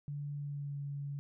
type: tone with pitch glide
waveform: sine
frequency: 144.6 to 141.95 Hz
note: D3 to C#3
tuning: -27 to +41 cents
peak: -37 dBFS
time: 0.08-1.19 s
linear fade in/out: 0 ms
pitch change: -32 cents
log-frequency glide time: 0.34-0.79 s
effects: none